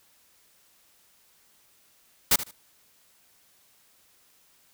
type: noise with echo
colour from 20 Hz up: white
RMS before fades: -19 dBFS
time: 2.31-2.36 s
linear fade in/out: 5 ms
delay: 76 ms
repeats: 2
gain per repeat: -14 dB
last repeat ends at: 2.512 s
effects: white hiss -62 dBFS RMS until 4.73 s